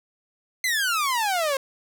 sawtooth exponential sweep, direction down, 2093 to 526 Hz, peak -18 dBFS, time 0.64-1.57 s, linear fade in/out 2 ms, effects 10-bit

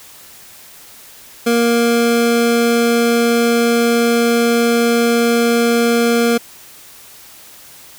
square tone pair together, 234.6 / 469.2 Hz, A#3 / A#4, +11 / +11 cents, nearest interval octave, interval 1200 cents, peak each -15 dBFS, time 1.46-6.38 s, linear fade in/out 10 ms, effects white hiss -40 dBFS RMS until 7.98 s

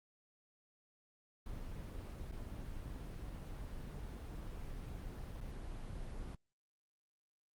brown noise with dropouts, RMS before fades -45 dBFS, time 1.46-6.35 s, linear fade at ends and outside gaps 2 ms, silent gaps 2.315-2.321 / 5.406-5.411 s, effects Opus 24 kbps

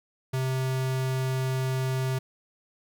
square tone, 130.81 Hz, C3, in tune, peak -26 dBFS, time 0.33-2.19 s, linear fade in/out 10 ms, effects 11-bit

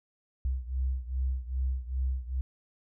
sine beating tone pair, 63.8 / 66.3 Hz, C2 / C2, -43 / +23 cents, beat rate 2.5 Hz, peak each -30 / -33 dBFS, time 0.45-2.41 s, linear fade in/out 0 ms, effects none

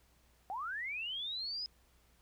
sine linear sweep, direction up, 726 to 5100 Hz, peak -37 dBFS, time 0.5-1.66 s, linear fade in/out 0 ms, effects added 60 Hz sine -68 dBFS peak until 2.21 s + pink hiss -70 dBFS RMS until 2.21 s

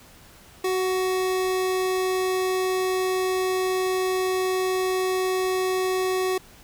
square tone pair together, 373.3 / 740 Hz, F#4 / F#5, +15 / 0 cents, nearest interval octave, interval 1185 cents, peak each -23 / -33 dBFS, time 0.64-6.38 s, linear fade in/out 5 ms, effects pink hiss -50 dBFS RMS until 6.63 s

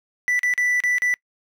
triangle tone with dropouts, 1975.5 Hz, B6, in tune, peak -16 dBFS, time 0.28-1.14 s, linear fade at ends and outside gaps 0 ms, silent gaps 0.392-0.432 / 0.538-0.578 / 0.803-0.837 / 0.983-1.02 s, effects noise-tail reverb RT60 0.1 s tail -26 dB re dry

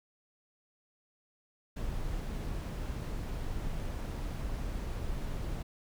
brown noise, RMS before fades -36 dBFS, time 1.76-5.63 s, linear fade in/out 10 ms, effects none

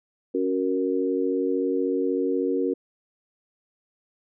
sine chord, F# major, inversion second, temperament equal, 277.2 / 370 / 466.2 Hz, C#4 / F#4 / A#4, 0 / 0 / 0 cents, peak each -26 dBFS, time 0.34-2.74 s, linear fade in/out 10 ms, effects none

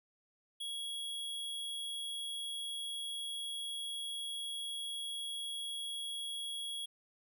square tone, 3324 Hz, G#7, 1 cent sharp, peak -39 dBFS, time 0.6-6.86 s, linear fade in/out 10 ms, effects none

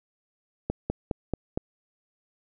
slowing click train, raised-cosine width 2 ms, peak -13 dBFS, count 5, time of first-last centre 0.7-1.575 s, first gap 200 ms, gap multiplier 1.06, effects none

